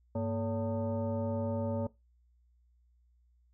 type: tone with frequency modulation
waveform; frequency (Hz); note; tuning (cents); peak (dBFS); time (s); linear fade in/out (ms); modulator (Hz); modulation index
sine; 233.1; A#3; 0; -30; 0.15-1.87; 5; 333; 1.4
effects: noise-tail reverb RT60 0.2 s tail -19 dB re dry + added 60 Hz sine -64 dBFS peak until 3.53 s